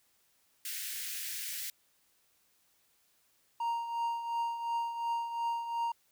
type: high-pass noise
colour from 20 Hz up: white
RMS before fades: -39 dBFS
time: 0.65-1.7 s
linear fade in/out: 2 ms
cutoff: 1600 Hz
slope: 48 dB/octave
type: tone with tremolo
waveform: triangle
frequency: 932.3 Hz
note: A#5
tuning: in tune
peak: -27 dBFS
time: 3.6-5.92 s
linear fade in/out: 5 ms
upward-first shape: triangle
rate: 2.8 Hz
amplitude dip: 65%
effects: white hiss -71 dBFS RMS until 6.11 s